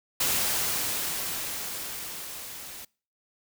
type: noise with level ramp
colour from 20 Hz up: white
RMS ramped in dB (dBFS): -25 to -42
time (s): 0.2-2.85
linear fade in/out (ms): 5
effects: noise-tail reverb RT60 0.4 s tail -25 dB re dry